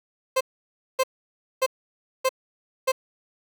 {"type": "tone bursts", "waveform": "30% pulse", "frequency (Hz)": 523, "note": "C5", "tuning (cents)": -1, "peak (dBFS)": -16, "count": 5, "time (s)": [0.36, 2.92], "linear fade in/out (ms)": 10, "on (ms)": 48, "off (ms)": 580, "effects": []}